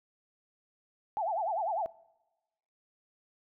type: tone with vibrato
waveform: sine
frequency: 760 Hz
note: F#5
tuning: 46 cents sharp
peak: -29 dBFS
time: 1.17-1.86 s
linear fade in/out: 0 ms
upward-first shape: sine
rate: 10 Hz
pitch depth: 270 cents each way
effects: noise-tail reverb RT60 1.0 s tail -21 dB re dry